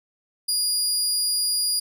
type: tone with amplitude modulation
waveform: 25% pulse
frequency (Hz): 4856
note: D#8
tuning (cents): -43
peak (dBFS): -15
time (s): 0.48-1.8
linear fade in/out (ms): 10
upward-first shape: sine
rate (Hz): 267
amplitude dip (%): 25
effects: none